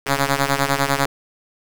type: ring-modulated tone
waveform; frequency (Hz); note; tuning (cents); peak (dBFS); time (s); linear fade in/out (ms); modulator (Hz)
5% pulse; 139; C#3; +5; -3; 0.06-1.06; 5; 412
effects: none